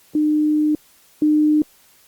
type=tone pair in turn; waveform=sine; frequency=303.2 / 303.2 Hz; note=D#4 / D#4; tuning=-45 / -45 cents; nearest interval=unison; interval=0 cents; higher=neither; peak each=-14 / -12 dBFS; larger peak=second; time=0.15-0.75 / 1.22-1.62 s; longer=first; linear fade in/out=2 ms; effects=white hiss -53 dBFS RMS until 2.07 s + Opus 48 kbps